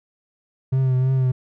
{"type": "tone with vibrato", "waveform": "triangle", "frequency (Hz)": 130.2, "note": "C3", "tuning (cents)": -8, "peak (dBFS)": -14, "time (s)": [0.72, 1.32], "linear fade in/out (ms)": 10, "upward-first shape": "triangle", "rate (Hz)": 3.1, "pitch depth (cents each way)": 41, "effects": []}